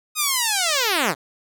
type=linear sweep; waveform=5% pulse; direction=down; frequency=1263 to 123.47 Hz; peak=-7 dBFS; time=0.15-1.15 s; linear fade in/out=50 ms; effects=none